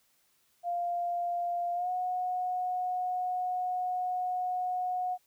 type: tone with pitch glide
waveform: sine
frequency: 698.5 to 729.4 Hz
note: F5 to F#5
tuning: 0 to -25 cents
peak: -29 dBFS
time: 0.63-5.18 s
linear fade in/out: 50 ms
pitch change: +75 cents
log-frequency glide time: 1.74-1.9 s
effects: white hiss -70 dBFS RMS until 5.26 s